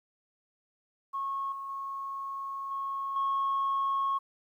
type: tone with level steps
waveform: sine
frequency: 1094 Hz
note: C#6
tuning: 23 cents flat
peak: -30 / -36 / -34 / -31 / -25 dBFS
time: 1.13-4.19 s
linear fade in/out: 20 ms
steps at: 1.52 / 1.69 / 2.71 / 3.16 s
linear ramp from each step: 2 ms
effects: tanh soft clip ceiling -23 dBFS + 11-bit